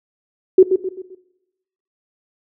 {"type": "tone with echo", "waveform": "sine", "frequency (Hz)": 374.2, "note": "F#4", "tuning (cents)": 20, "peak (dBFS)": -3, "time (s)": [0.58, 0.63], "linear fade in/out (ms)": 5, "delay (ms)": 130, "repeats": 4, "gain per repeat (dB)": -8, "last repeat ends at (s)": 1.15, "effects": ["noise-tail reverb RT60 0.9 s tail -17 dB re dry"]}